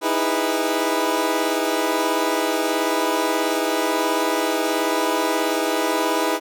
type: chord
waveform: 20% pulse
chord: E major seventh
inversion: third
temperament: equal with one note detuned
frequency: 311.1 / 329.6 / 408.6 / 493.9 Hz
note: D#4 / E4 / G#4 / B4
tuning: 0 / 0 / -28 / 0 cents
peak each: -20 dBFS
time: 0.01-6.4 s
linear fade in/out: 50 ms
effects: none